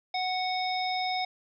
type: harmonic tone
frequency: 740 Hz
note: F#5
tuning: in tune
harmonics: 1 / 3 / 5 / 7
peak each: -29 / -35 / -36 / -37 dBFS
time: 0.14-1.25 s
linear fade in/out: 5 ms
effects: none